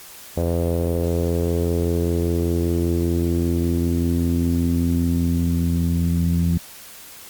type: tone with low-pass filter sweep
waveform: sawtooth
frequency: 85.1 Hz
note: F2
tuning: 44 cents flat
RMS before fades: -20 dBFS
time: 0.37-6.58 s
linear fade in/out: 5 ms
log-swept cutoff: 550 to 190 Hz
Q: 3.5
effects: white hiss -41 dBFS RMS until 7.29 s + Opus 48 kbps